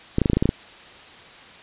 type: clicks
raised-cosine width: 3 ms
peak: -5 dBFS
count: 9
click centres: 0.184 / 0.217 / 0.258 / 0.299 / 0.333 / 0.37 / 0.425 / 0.456 / 0.491 s
effects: white hiss -44 dBFS RMS until 1.62 s + resampled to 8000 Hz